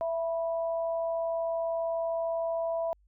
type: tone pair together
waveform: sine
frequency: 663.4 / 979 Hz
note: E5 / B5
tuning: +11 / -15 cents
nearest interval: perfect fifth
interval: 674 cents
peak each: -28 / -39 dBFS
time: 0.01-2.93 s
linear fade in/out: 0 ms
effects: added 50 Hz sine -61 dBFS peak until 3.07 s